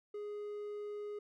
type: tone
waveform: triangle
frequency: 415.3 Hz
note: G#4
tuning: in tune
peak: -38 dBFS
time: 0.14-1.19 s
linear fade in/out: 5 ms
effects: none